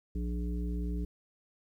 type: harmonic tone with a mistuned harmonic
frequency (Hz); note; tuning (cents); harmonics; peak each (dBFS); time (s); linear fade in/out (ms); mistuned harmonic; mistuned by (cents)
59; A#1; +22; 1 / 3 / 5 / 7; -32 / -38 / -42 / -47; 0.15-1.05; 5; 7; +29
effects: 11-bit